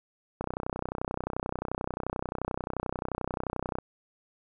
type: click train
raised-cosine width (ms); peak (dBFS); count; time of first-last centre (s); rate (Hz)
1; -17; 107; 0.41-3.786; 31.4
effects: none